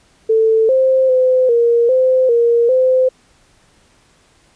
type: tone with pitch steps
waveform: sine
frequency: 444 / 524 / 512 / 469.7 / 516 / 469.4 / 515 Hz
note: A4 / C5 / C5 / A#4 / C5 / A#4 / C5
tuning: +16 / +2 / -38 / +13 / -24 / +12 / -28 cents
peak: -9 dBFS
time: 0.29-3.09 s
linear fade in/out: 10 ms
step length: 400 ms
effects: pink hiss -53 dBFS RMS until 4.55 s + resampled to 22050 Hz